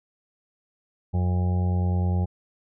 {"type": "harmonic tone", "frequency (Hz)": 89.9, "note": "F#2", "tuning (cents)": -49, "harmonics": [1, 2, 4, 5, 6, 7, 8, 9], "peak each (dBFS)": [-21, -28, -39, -42, -44, -45, -46, -39], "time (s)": [1.13, 2.26], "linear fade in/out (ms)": 20, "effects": []}